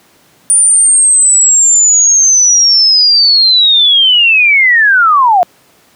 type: linear sweep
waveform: sine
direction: down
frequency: 9380 to 680 Hz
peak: -4 dBFS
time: 0.5-5.43 s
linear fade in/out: 0 ms
effects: pink hiss -47 dBFS RMS until 5.95 s + high-pass 150 Hz 12 dB/octave